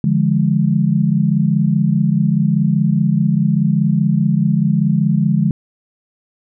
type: chord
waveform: sine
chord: D diminished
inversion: none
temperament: equal with one note detuned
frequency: 146.83 / 171.71 / 207.7 Hz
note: D3 / F3 / Ab3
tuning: 0 / -29 / 0 cents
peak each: -16 dBFS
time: 0.04-5.51 s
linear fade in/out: 2 ms
effects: none